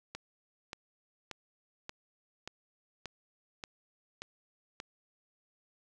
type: click train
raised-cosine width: 0.2 ms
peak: -23 dBFS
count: 9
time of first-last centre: 0.15-4.801 s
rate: 1.72 Hz
effects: none